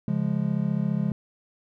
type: chord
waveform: triangle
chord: Db major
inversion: none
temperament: just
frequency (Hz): 138.59 / 173.24 / 207.9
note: Db3 / F3 / Ab3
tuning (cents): 0 / -14 / +2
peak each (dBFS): -26 / -25 / -25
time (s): 0.08-1.12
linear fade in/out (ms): 2
effects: none